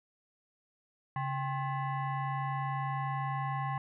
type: tone with frequency modulation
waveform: sine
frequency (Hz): 137.9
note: C#3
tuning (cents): -9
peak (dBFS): -31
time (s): 1.16-3.78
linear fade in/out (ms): 2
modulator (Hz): 929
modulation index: 1.2
effects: none